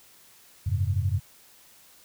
sine tone cluster, 89.8 / 102.1 / 134.8 Hz, F2 / G#2 / C#3, +49 / -29 / -48 cents, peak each -26 / -26 / -32 dBFS, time 0.66-1.2 s, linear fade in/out 10 ms, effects white hiss -55 dBFS RMS until 2.04 s

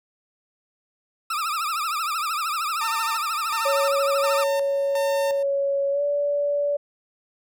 40% pulse tone with vibrato, 1264 Hz, D#6, 27 cents sharp, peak -23 dBFS, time 1.3-4.44 s, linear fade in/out 5 ms, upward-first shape triangle, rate 13 Hz, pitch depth 160 cents each way
sawtooth tone with tremolo, 905 Hz, A5, 48 cents sharp, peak -24 dBFS, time 2.81-5.43 s, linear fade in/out 5 ms, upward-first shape square, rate 1.4 Hz, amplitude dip 80%
sine tone with pitch glide, 557 to 576.6 Hz, C#5 to D5, +8 to -32 cents, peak -20 dBFS, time 3.65-6.77 s, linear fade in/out 10 ms, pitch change +60 cents, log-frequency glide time 5.91-6.02 s
effects none

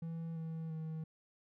triangle tone with pitch steps, 164.81 / 161.89 / 159.01 Hz, E3 / E3 / D#3, 0 / -31 / +38 cents, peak -37 dBFS, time 0.02-1.04 s, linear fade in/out 5 ms, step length 340 ms, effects none

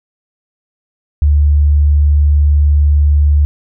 sine tone, 73.3 Hz, D2, 3 cents flat, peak -6 dBFS, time 1.22-3.45 s, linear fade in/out 0 ms, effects none

